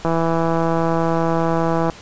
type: click train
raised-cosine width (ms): 1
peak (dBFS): -6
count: 306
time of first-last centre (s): 0.05-1.898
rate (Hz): 165
effects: pink hiss -40 dBFS RMS until 2.01 s + resampled to 16000 Hz